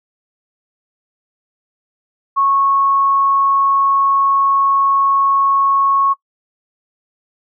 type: tone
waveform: sine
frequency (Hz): 1100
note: C#6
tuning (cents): -14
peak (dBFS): -11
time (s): 2.36-6.14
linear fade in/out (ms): 20
effects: noise-tail reverb RT60 0.1 s tail -20 dB re dry